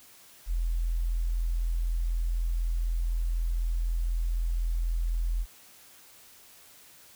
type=tone; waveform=sine; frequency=42 Hz; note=E1; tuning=33 cents sharp; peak=-25 dBFS; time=0.46-5.46 s; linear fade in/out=50 ms; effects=white hiss -54 dBFS RMS until 7.15 s